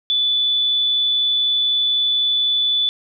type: tone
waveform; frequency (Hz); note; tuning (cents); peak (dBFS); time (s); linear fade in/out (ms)
sine; 3476; A7; -22; -15; 0.1-2.89; 0
effects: none